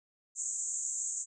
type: band-pass noise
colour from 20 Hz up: white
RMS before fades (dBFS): -36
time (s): 0.35-1.26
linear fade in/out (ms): 50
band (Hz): 6600 to 7800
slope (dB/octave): 96
effects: none